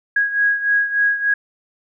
sine beating tone pair, 1650 / 1653.4 Hz, G#6 / G#6, -12 / -8 cents, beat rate 3.4 Hz, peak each -16 / -21 dBFS, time 0.16-1.34 s, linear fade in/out 5 ms, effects none

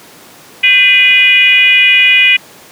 sine tone with frequency modulation, 2466 Hz, D#7, 16 cents flat, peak -4 dBFS, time 0.63-2.37 s, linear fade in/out 10 ms, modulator 449 Hz, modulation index 0.99, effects pink hiss -37 dBFS RMS until 2.71 s + high-pass 200 Hz 12 dB/octave

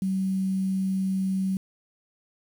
sine tone with quantisation, 190.4 Hz, F#3, 50 cents sharp, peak -23 dBFS, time 0.02-1.57 s, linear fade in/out 2 ms, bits 8, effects none

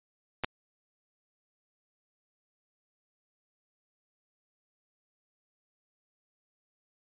clicks, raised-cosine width 0.3 ms, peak -15 / -13 dBFS, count 2, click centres 0.437 / 0.445 s, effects resampled to 8000 Hz

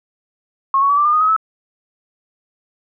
sine tone with pitch steps, 1086 / 1114.6 / 1144 / 1174.1 / 1205 / 1236.7 / 1269.3 / 1302.7 Hz, C#6 / C#6 / D6 / D6 / D6 / D#6 / D#6 / E6, -36 / +9 / -46 / -1 / +44 / -11 / +34 / -21 cents, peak -11 dBFS, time 0.74-1.364 s, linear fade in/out 2 ms, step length 78 ms, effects none

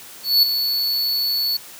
square tone with ADSR envelope, 4434 Hz, C#8, in tune, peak -10 dBFS, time 0.23-1.57 s, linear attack 200 ms, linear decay 3 ms, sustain -9 dB, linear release 5 ms, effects white hiss -40 dBFS RMS until 1.79 s + high-pass 100 Hz 12 dB/octave

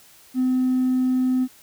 sine tone with hard clipping, 255.7 Hz, C4, 40 cents flat, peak -18 dBFS, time 0.34-1.48 s, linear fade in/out 50 ms, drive 1 dB, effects white hiss -51 dBFS RMS until 1.62 s

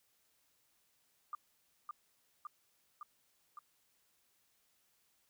sine tone with echo, 1200 Hz, D6, 37 cents sharp, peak -38 dBFS, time 1.33-1.35 s, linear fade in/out 2 ms, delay 560 ms, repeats 4, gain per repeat -2 dB, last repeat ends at 3.59 s, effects white hiss -75 dBFS RMS until 5.29 s

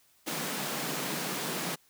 pink high-pass noise, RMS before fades -34 dBFS, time 0.26-1.76 s, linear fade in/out 20 ms, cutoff 140 Hz, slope 96 dB/octave, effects white hiss -65 dBFS RMS until 1.89 s

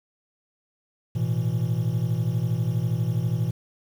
triangle chord, A suspended second, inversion none, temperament equal with one note detuned, 110 / 122.33 / 164.81 Hz, A2 / B2 / E3, 0 / -16 / 0 cents, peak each -25 / -23 / -26 dBFS, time 1.15-3.51 s, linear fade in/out 10 ms, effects 8-bit

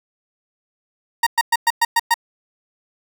30% pulse tone bursts, 932.3 Hz, A#5, in tune, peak -10 dBFS, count 7, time 1.23-2.142 s, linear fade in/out 5 ms, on 36 ms, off 110 ms, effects none

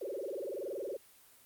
sine tone with frequency modulation, 466.9 Hz, A#4, 3 cents sharp, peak -36 dBFS, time 0.01-0.97 s, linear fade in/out 5 ms, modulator 21.3 Hz, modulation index 5, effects white hiss -61 dBFS RMS until 1.45 s + Opus 24 kbps

